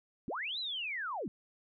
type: linear two-way sweep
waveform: sine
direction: up then down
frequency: 159 to 4100 to 159 Hz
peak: -35 dBFS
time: 0.28-1.28 s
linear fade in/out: 0 ms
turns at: 0.59 s
effects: none